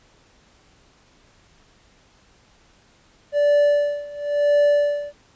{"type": "tone with tremolo", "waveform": "triangle", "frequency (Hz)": 582, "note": "D5", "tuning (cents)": -16, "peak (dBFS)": -11, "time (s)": [3.32, 5.13], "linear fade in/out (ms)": 50, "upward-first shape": "sine", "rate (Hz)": 0.96, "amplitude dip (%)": 90, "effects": ["pink hiss -56 dBFS RMS until 5.35 s", "resampled to 16000 Hz"]}